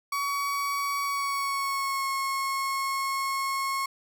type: tone with pitch glide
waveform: 35% pulse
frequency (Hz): 1129 to 1088.7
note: C#6 to C#6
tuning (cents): +31 to -32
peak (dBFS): -25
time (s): 0.12-3.86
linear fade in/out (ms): 5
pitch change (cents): -63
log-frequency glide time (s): 1.03-2.07
effects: none